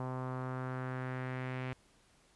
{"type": "tone with low-pass filter sweep", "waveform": "sawtooth", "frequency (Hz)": 128.6, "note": "C3", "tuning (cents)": -30, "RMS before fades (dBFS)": -39, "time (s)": [0, 1.73], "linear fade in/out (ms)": 0, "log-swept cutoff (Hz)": [1000, 2400], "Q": 2.3, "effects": ["pink hiss -67 dBFS RMS until 2.35 s", "resampled to 24000 Hz"]}